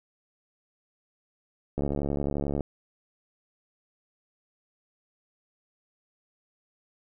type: click train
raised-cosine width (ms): 2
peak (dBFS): -16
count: 60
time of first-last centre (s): 1.78-2.607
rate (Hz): 71.3
effects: none